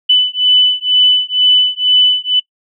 sine beating tone pair, 2995 / 2997.1 Hz, F#7 / F#7, +20 / +22 cents, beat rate 2.1 Hz, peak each -11 dBFS, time 0.09-2.4 s, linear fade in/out 10 ms, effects noise-tail reverb RT60 0.1 s tail -23 dB re dry

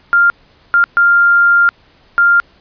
sine tone bursts at uneven times, 1396.9 Hz, F6, in tune, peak -6 dBFS, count 4, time 0.13-0.3 / 0.74-0.84 / 0.97-1.69 / 2.18-2.4 s, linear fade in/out 0 ms, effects pink hiss -49 dBFS RMS until 2.6 s + resampled to 11025 Hz

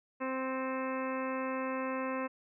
harmonic tone with a mistuned harmonic, 261.6 Hz, C4, in tune, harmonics 1 / 2 / 3 / 4 / 5 / 6 / 7 / 8 / 9 / 10, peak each -37 / -37 / -48 / -39 / -46 / -48 / -47 / -49 / -57 / -47 dBFS, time 0.2-2.28 s, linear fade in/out 20 ms, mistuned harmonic 8, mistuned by +35 cents, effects none

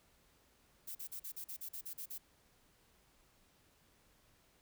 violet noise bursts, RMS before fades -45 dBFS, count 11, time 0.87-2.182 s, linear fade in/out 10 ms, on 82 ms, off 41 ms, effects pink hiss -70 dBFS RMS until 4.61 s

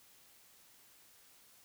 silence, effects white hiss -63 dBFS RMS until 1.64 s

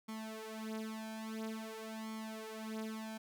sawtooth tone with flanger, 220 Hz, A3, in tune, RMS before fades -44 dBFS, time 0.08-3.18 s, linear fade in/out 10 ms, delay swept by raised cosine 0.91 to 5.81 ms, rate 0.49 Hz, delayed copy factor +0.9, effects none

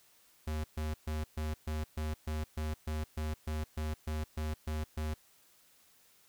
square tone bursts, 77.2 Hz, D#2, 13 cents flat, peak -34 dBFS, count 16, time 0.47-5.14 s, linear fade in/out 5 ms, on 170 ms, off 130 ms, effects white hiss -65 dBFS RMS until 6.28 s

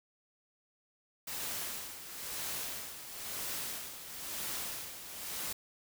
white noise with tremolo, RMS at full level -38 dBFS, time 1.27-5.53 s, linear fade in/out 5 ms, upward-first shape sine, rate 1 Hz, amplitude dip 65%, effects none

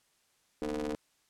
30% pulse ring-modulated tone, 73.3 Hz, D2, 3 cents flat, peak -27 dBFS, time 0.62-0.95 s, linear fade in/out 0 ms, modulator 376 Hz, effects white hiss -71 dBFS RMS until 1.29 s + low-pass 10000 Hz 12 dB/octave

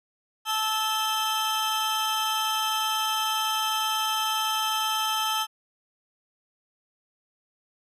40% pulse tone cluster, 871 / 1312 / 3136 Hz, A5 / E6 / G7, -18 / -9 / 0 cents, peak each -28 dBFS, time 0.45-5.47 s, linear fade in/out 50 ms, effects resampled to 32000 Hz

